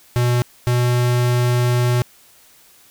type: tone pair in turn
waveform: square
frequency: 122 / 122.5 Hz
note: B2 / B2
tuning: -21 / -14 cents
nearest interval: unison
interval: 7 cents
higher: second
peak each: -15 dBFS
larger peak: neither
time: 0.16-0.42 / 0.67-2.02 s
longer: second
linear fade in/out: 0 ms
effects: white hiss -50 dBFS RMS until 2.9 s